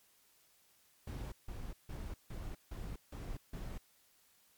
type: noise bursts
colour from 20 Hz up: brown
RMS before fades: -43 dBFS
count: 7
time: 1.07-3.78 s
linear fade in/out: 5 ms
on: 250 ms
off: 160 ms
effects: white hiss -69 dBFS RMS until 4.57 s + MP3 96 kbps